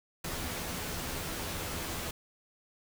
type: noise with comb filter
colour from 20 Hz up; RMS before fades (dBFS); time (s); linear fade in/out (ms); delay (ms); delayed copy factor
pink; -37; 0.24-2.11; 5; 12; +0.5
effects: none